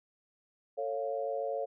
sine chord, A augmented, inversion none, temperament equal with one note detuned, 446.7 / 554.4 / 698.5 Hz, A4 / C#5 / E#5, +26 / 0 / 0 cents, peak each -37 / -34 / -38 dBFS, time 0.77-1.66 s, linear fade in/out 20 ms, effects none

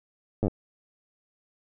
slowing click train, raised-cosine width 2 ms, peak -13 dBFS, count 6, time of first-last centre 0.43-0.481 s, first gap 9 ms, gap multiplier 1.06, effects none

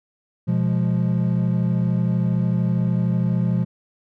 triangle chord, F diminished, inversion second, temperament equal, 123.47 / 174.61 / 207.7 Hz, Cb3 / F3 / Ab3, 0 / 0 / 0 cents, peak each -19 / -18 / -24 dBFS, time 0.47-3.65 s, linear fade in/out 20 ms, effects tanh soft clip ceiling -8 dBFS

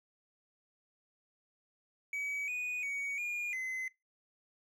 triangle tone with pitch steps, 2274 / 2475 / 2246 / 2427 / 2046 Hz, C#7 / D#7 / C#7 / D#7 / C7, +44 / -10 / +22 / -44 / -39 cents, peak -33 dBFS, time 2.13-3.88 s, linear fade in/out 2 ms, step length 350 ms, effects noise-tail reverb RT60 0.2 s tail -22 dB re dry

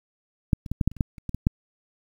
clicks, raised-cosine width 5 ms, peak -6 / -23 / -14 / -8 / -7 / -28 / -29 / -9 / -30 / -18 / -15 / -6 dBFS, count 12, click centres 0.532 / 0.662 / 0.716 / 0.812 / 0.876 / 0.916 / 0.967 / 1.008 / 1.182 / 1.293 / 1.346 / 1.469 s, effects 8-bit

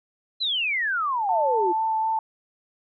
sine exponential sweep, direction down, 4144 to 334.9 Hz, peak -22 dBFS, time 0.4-1.73 s, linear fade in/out 20 ms
sine tone with vibrato, 884 Hz, A5, 8 cents sharp, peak -21 dBFS, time 1.29-2.19 s, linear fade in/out 2 ms, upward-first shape sine, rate 4 Hz, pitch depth 12 cents each way
effects none

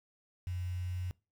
sine tone with quantisation, 90.1 Hz, F#2, 45 cents flat, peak -34 dBFS, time 0.47-1.11 s, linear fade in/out 0 ms, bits 9, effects noise-tail reverb RT60 0.3 s tail -23 dB re dry

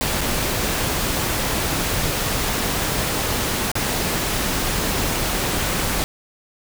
pink noise with dropouts, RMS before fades -22 dBFS, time 0.01-6.04 s, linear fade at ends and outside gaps 0 ms, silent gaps 0.209-0.214 / 3.716-3.754 s, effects none

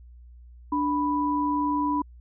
sine tone pair together, 293.7 / 987.8 Hz, D4 / B5, 0 / 0 cents, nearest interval octave + major sixth, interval 2100 cents, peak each -25 dBFS, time 0.72-2.02 s, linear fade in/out 5 ms, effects added 60 Hz sine -45 dBFS peak until 2.2 s

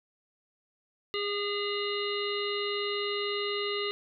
harmonic tone, 408.1 Hz, G#4, 30 cents flat, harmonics 1 / 3 / 5 / 7 / 9 / 10, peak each -32 / -38 / -38 / -36 / -40 / -40 dBFS, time 1.14-3.91 s, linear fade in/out 0 ms, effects none

